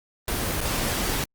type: noise with dropouts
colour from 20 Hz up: pink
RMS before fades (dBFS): -26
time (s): 0.28-1.24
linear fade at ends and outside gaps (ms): 1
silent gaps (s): 0.606-0.612
effects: Opus 24 kbps